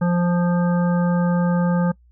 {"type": "harmonic tone", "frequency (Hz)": 175.1, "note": "F3", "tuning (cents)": 5, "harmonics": [1, 3, 5, 7, 9], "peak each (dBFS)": [-16, -26, -30, -33, -35], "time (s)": [0.01, 1.92], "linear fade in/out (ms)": 10, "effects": ["noise-tail reverb RT60 0.1 s tail -23 dB re dry", "added 60 Hz sine -50 dBFS peak until 2.11 s"]}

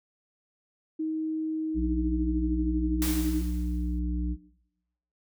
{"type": "tone with pitch glide", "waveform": "sine", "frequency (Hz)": [315.4, 312.9], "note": ["D#4", "D#4"], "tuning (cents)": [24, 10], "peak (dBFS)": -27, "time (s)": [0.99, 3.42], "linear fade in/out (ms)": 10, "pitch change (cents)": -14, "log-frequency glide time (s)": [1.82, 3.24]}
{"type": "harmonic tone", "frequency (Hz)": 60.3, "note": "B1", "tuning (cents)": -41, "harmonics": [1, 3, 5], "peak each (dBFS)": [-28, -33, -35], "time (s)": [1.74, 4.37], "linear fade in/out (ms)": 50}
{"type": "noise with exponential decay", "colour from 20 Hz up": "white", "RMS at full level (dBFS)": -31, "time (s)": [3.02, 3.99], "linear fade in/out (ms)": 0, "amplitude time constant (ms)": 210}
{"effects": ["noise-tail reverb RT60 0.9 s tail -19 dB re dry"]}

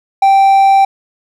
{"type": "tone", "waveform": "triangle", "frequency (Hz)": 782, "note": "G5", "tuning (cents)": -4, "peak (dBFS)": -3, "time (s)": [0.22, 0.85], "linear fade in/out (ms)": 5, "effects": []}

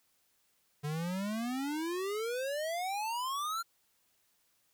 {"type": "exponential sweep", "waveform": "square", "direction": "up", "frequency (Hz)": [144.3, 1396.9], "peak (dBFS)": -34, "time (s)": [0.83, 3.63], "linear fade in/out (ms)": 20, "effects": ["white hiss -73 dBFS RMS until 4.73 s"]}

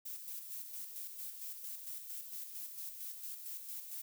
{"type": "noise with tremolo", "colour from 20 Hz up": "violet", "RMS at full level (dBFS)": -44, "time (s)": [0.05, 4.02], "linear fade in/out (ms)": 10, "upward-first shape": "square", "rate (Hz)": 4.4, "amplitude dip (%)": 45, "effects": []}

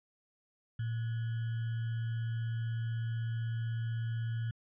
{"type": "tone with sample-and-hold", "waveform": "sine", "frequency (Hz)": 114.5, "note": "A#2", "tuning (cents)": -31, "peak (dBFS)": -32, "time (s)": [0.79, 4.51], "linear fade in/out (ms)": 5, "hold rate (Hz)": 1575, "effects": ["resampled to 8000 Hz"]}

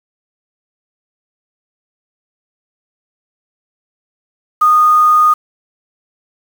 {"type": "tone with quantisation", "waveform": "sine", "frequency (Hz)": 1232, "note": "D#6", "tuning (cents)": -17, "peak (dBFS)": -6, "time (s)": [4.61, 5.34], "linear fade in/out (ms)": 10, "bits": 5, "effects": []}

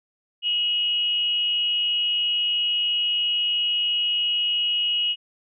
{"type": "tone with frequency modulation", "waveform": "sine", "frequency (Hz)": 2900, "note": "F#7", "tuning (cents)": -35, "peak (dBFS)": -20, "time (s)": [0.42, 5.16], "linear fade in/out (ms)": 50, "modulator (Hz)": 297, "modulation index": 0.3, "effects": []}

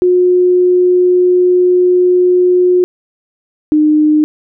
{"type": "tone pair in turn", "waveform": "sine", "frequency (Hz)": [360.9, 304.4], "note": ["F#4", "D#4"], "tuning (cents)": [-43, -38], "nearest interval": "minor third", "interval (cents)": 295, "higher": "first", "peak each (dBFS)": -6, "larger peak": "neither", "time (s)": [[0.02, 2.84], [3.72, 4.24]], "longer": "first", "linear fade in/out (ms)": 0, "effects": []}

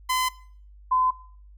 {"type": "tone pair in turn", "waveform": ["sawtooth", "sine"], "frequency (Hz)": [1021, 1021], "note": ["C6", "C6"], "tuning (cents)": [-43, -43], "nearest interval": "unison", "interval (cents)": 0, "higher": "neither", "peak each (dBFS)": -18, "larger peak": "neither", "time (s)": [[0.09, 0.29], [0.91, 1.11]], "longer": "neither", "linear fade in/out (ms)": 10, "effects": ["noise-tail reverb RT60 0.5 s tail -20 dB re dry", "added 50 Hz sine -46 dBFS peak until 1.57 s"]}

